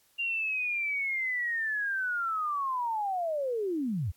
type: linear sweep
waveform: sine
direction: down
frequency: 2794 to 72.1 Hz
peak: -28 dBFS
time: 0.18-4.12 s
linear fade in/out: 20 ms
effects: white hiss -66 dBFS RMS until 4.16 s + AAC 64 kbps